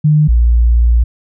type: tone pair in turn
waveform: sine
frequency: 151.5 / 58.51 Hz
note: D#3 / A#1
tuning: -46 / +7 cents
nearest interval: octave + major third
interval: 1647 cents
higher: first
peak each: -6 dBFS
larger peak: neither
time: 0.04-0.28 / 0.28-1.04 s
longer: second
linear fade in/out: 10 ms
effects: none